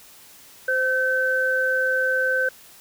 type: tone pair together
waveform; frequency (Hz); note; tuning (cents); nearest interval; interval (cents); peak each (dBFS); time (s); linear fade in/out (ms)
sine; 519 / 1536.5; C5 / G6; -14 / -35; octave + perfect fifth; 1879; -24 / -20; 0.68-2.49; 5
effects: white hiss -48 dBFS RMS until 2.8 s